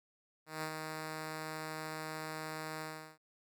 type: tone with ADSR envelope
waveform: 5% pulse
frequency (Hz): 156.8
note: D#3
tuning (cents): +14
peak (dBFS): -25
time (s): 0.46-3.18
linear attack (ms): 170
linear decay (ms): 67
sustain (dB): -4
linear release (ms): 360
effects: none